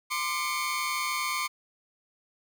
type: tone cluster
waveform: sawtooth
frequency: 1041 / 1194 / 2211 Hz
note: C6 / D6 / C#7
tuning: -9 / +28 / -5 cents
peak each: -29 dBFS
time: 0.1-1.48 s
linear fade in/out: 20 ms
effects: none